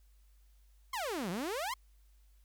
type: exponential two-way sweep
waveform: sawtooth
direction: down then up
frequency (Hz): 1104 to 164.81 to 1104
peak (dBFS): -31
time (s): 0.93-1.74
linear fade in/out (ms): 5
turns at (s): 1.3
effects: added 50 Hz sine -60 dBFS peak until 2.44 s + white hiss -75 dBFS RMS until 2.44 s